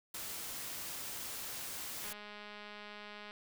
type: noise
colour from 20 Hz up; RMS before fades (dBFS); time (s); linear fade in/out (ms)
white; -43; 0.14-2.13; 5
type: click train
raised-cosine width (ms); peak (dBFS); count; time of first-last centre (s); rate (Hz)
0.3; -33; 265; 2.04-3.309; 208
effects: none